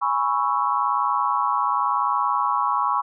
sine chord, C# minor seventh, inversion second, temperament equal, 830.6 / 987.8 / 1108.7 / 1318.5 Hz, G#5 / B5 / C#6 / E6, 0 / 0 / 0 / 0 cents, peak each -27 / -24 / -22 / -28 dBFS, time 0.01-3.02 s, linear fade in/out 20 ms, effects none

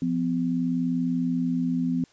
sine tone pair together, 173.29 / 253.6 Hz, F3 / B3, -13 / +46 cents, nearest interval perfect fifth, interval 659 cents, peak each -27 / -24 dBFS, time 0.02-2.04 s, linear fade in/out 2 ms, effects white hiss -59 dBFS RMS until 2.12 s + resampled to 16000 Hz

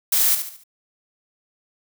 blue noise with echo, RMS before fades -18 dBFS, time 0.12-0.35 s, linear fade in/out 5 ms, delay 72 ms, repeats 4, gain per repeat -8 dB, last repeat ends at 0.638 s, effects none

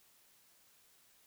silence, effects white hiss -67 dBFS RMS until 1.26 s

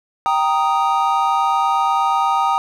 triangle chord, Eb major, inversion first, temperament equal, 784 / 932.3 / 1244.5 Hz, G5 / Bb5 / Eb6, 0 / 0 / 0 cents, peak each -17 dBFS, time 0.26-2.58 s, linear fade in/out 0 ms, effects none

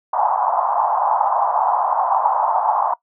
white band-pass noise, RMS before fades -18 dBFS, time 0.13-2.94 s, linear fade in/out 5 ms, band 730 to 1000 Hz, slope 48 dB/octave, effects noise-tail reverb RT60 0.1 s tail -21 dB re dry

